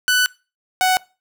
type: tone pair in turn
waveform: sawtooth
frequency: 1493 / 743.9 Hz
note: F#6 / F#5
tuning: +15 / +9 cents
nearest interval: octave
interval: 1206 cents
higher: first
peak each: -10 dBFS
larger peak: neither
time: 0.08-0.26 / 0.81-0.97 s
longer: first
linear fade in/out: 0 ms
effects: noise-tail reverb RT60 0.3 s tail -22 dB re dry